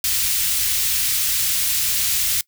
white band-stop noise, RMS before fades -20 dBFS, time 0.04-2.41 s, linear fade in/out 2 ms, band 100 to 2400 Hz, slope 12 dB/octave, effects noise-tail reverb RT60 0.1 s tail -22 dB re dry

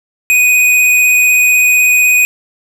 square tone with vibrato, 2489 Hz, D#7, in tune, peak -7 dBFS, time 0.3-2.25 s, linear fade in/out 0 ms, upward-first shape triangle, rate 16 Hz, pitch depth 14 cents each way, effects 8-bit

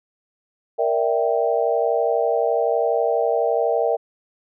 sine chord, E half-diminished seventh, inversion second, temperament equal, 466.2 / 587.3 / 659.3 / 784 Hz, Bb4 / D5 / E5 / G5, 0 / 0 / 0 / 0 cents, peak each -21 / -24 / -22 / -25 dBFS, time 0.78-3.97 s, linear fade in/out 20 ms, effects none

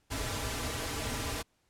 pink noise with comb filter, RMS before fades -35 dBFS, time 0.1-1.43 s, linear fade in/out 20 ms, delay 5.5 ms, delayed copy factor -0.85, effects pink hiss -73 dBFS RMS until 1.69 s + low-pass 11000 Hz 12 dB/octave

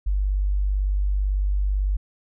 sine tone, 49 Hz, G1, in tune, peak -19 dBFS, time 0.06-1.97 s, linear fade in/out 10 ms, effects none

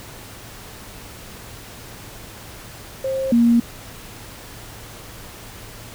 sine tone pair in turn, 532 / 234.9 Hz, C5 / A#3, +29 / +13 cents, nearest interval octave + major second, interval 1416 cents, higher first, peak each -20 / -11 dBFS, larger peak second, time 3.04-3.32 / 3.32-3.6 s, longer neither, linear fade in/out 5 ms, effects added 111 Hz sine -46 dBFS peak until 5.94 s + pink hiss -39 dBFS RMS until 5.94 s

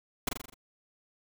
pink noise with echo, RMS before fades -29 dBFS, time 0.27-0.29 s, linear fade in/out 5 ms, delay 42 ms, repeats 6, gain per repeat -4 dB, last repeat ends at 0.542 s, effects none

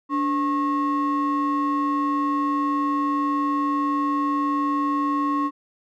triangle ring-modulated tone, 399.2 Hz, G4, 32 cents sharp, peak -15 dBFS, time 0.09-5.51 s, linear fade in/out 50 ms, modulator 689 Hz, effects none

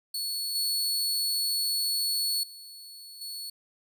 sawtooth tone with level steps, 4406 Hz, C#8, 11 cents flat, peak -27 / -23 / -41 / -33 dBFS, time 0.14-3.5 s, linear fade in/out 5 ms, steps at 0.55 / 2.43 / 3.21 s, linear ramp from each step 5 ms, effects none

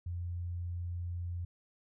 sine tone, 87.31 Hz, F2, in tune, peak -35 dBFS, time 0.06-1.45 s, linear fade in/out 5 ms, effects none

